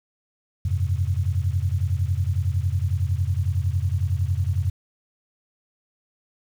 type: chord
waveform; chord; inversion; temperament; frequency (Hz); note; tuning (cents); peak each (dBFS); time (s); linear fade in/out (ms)
sine; F suspended second; none; just; 87.31 / 98.22 / 130.96; F2 / G2 / C3; 0 / +4 / +2; -23 / -24 / -29; 0.65-4.7; 5
effects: 8-bit